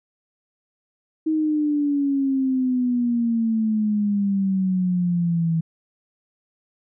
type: exponential sweep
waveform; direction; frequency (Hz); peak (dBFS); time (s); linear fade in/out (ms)
sine; down; 317 to 162.1; -18; 1.26-5.61; 10
effects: none